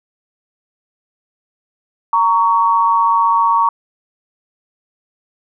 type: tone pair together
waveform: sine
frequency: 927 / 1121.1 Hz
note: A#5 / C#6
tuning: -10 / +19 cents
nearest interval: minor third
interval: 329 cents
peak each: -13 dBFS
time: 2.13-3.69 s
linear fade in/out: 2 ms
effects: none